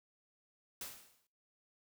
white noise with exponential decay, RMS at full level -42 dBFS, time 0.81-1.27 s, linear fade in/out 2 ms, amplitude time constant 100 ms, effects noise-tail reverb RT60 0.5 s tail -23 dB re dry

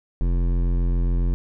sine tone with hard clipping, 43.65 Hz, F1, in tune, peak -20 dBFS, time 0.21-1.34 s, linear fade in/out 0 ms, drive 14 dB, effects none

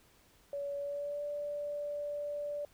sine tone with pitch glide, 567 to 583.6 Hz, C#5 to D5, +39 to -11 cents, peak -35 dBFS, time 0.53-2.65 s, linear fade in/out 2 ms, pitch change +50 cents, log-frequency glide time 0.77-1.24 s, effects pink hiss -65 dBFS RMS until 2.73 s

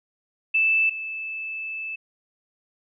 sine tone pair in turn, 2637 / 2627 Hz, E7 / E7, 0 / -7 cents, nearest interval unison, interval 7 cents, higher first, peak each -17 / -29 dBFS, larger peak first, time 0.54-0.9 / 0.9-1.96 s, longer second, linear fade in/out 10 ms, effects none

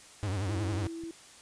45% pulse tone with vibrato, 98 Hz, G2, in tune, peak -30 dBFS, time 0.23-0.87 s, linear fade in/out 0 ms, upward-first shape triangle, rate 11 Hz, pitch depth 170 cents each way
sine tone, 330.5 Hz, E4, 5 cents sharp, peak -37 dBFS, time 0.48-1.11 s, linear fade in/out 2 ms
clicks, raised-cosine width 5 ms, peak -37 dBFS, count 2, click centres 0.732 / 1.037 s
effects white hiss -53 dBFS RMS until 1.41 s + resampled to 22050 Hz

